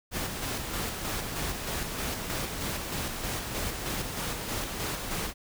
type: noise with tremolo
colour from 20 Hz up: pink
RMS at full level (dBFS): -32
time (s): 0.11-5.34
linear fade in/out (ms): 50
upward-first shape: square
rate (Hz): 3.2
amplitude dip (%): 35
effects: none